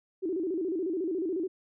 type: tone with vibrato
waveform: sine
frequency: 349.2 Hz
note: F4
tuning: in tune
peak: -28 dBFS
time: 0.22-1.48 s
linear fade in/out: 20 ms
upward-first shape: square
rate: 14 Hz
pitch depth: 140 cents each way
effects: none